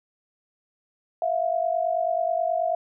sine tone pair together, 658 / 707.3 Hz, E5 / F5, -3 / +22 cents, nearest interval minor second, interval 125 cents, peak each -24 / -25 dBFS, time 1.22-2.75 s, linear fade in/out 2 ms, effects none

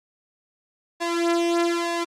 sawtooth tone with flanger, 340.7 Hz, F4, 43 cents flat, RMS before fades -23 dBFS, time 1-2.05 s, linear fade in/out 20 ms, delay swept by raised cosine 1.8 to 3.3 ms, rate 1.1 Hz, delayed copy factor +0.85, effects low-pass 8000 Hz 12 dB/octave + Opus 48 kbps

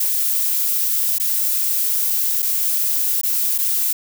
violet noise with dropouts, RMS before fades -19 dBFS, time 0-3.93 s, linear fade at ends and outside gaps 5 ms, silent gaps 1.184-1.198 / 2.422-2.426 / 3.214-3.233 / 3.58-3.585 s, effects none

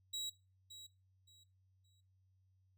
30% pulse tone with echo, 3867 Hz, B7, 37 cents flat, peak -37 dBFS, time 0.13-0.3 s, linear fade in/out 10 ms, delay 570 ms, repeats 3, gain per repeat -12 dB, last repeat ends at 2.01 s, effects noise-tail reverb RT60 0.3 s tail -18 dB re dry + added 94 Hz sine -70 dBFS peak until 2.77 s

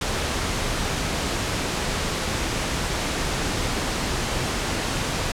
pink noise, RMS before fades -25 dBFS, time 0.01-5.32 s, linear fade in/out 5 ms, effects low-pass 8000 Hz 12 dB/octave

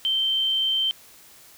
sine tone, 3118 Hz, G7, 10 cents flat, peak -20 dBFS, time 0.05-0.91 s, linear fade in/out 0 ms, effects white hiss -50 dBFS RMS until 1.57 s

